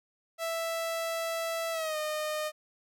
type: tone with pitch glide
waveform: sawtooth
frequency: 660 to 612.3 Hz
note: E5 to D#5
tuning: +2 to -28 cents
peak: -27 dBFS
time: 0.38-2.52 s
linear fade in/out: 50 ms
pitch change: -130 cents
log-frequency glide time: 1.72-1.97 s
effects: none